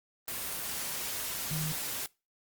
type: tone in noise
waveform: sine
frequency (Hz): 155.56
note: D#3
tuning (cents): 0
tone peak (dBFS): -32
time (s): 1.51-1.72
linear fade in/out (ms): 0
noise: white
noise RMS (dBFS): -36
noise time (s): 0.28-2.06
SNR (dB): +1
effects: noise-tail reverb RT60 0.3 s tail -25 dB re dry + Opus 24 kbps